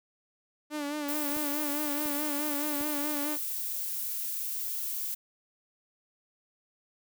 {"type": "tone with vibrato", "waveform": "sawtooth", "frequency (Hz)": 293.7, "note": "D4", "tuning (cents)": 0, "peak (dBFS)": -28, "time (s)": [0.7, 3.38], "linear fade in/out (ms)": 50, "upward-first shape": "sine", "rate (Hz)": 4.7, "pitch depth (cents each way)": 54}
{"type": "noise", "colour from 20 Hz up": "violet", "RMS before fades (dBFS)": -34, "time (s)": [1.08, 5.15], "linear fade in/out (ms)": 10}
{"type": "clicks", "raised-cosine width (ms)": 2, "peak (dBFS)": -31, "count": 3, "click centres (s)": [1.366, 2.058, 2.811]}
{"effects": []}